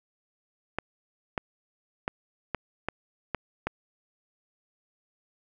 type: clicks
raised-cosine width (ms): 0.5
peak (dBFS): -13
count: 7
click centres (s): 0.786 / 1.378 / 2.079 / 2.547 / 2.886 / 3.347 / 3.67
effects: none